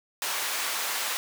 pink high-pass noise, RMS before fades -30 dBFS, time 0.22-1.17 s, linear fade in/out 0 ms, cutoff 960 Hz, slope 12 dB/octave, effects none

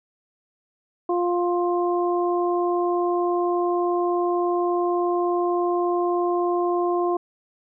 harmonic tone, 351.3 Hz, F4, 10 cents sharp, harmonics 1 / 2 / 3, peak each -21 / -26 / -28 dBFS, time 1.09-7.17 s, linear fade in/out 5 ms, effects none

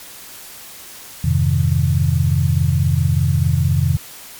sine chord, F minor seventh, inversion none, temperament equal, 87.31 / 103.83 / 130.81 / 155.56 Hz, F2 / Ab2 / C3 / Eb3, 0 / 0 / 0 / 0 cents, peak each -17 / -22 / -17 / -19 dBFS, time 1.24-3.97 s, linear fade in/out 5 ms, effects white hiss -37 dBFS RMS until 4.39 s + MP3 96 kbps

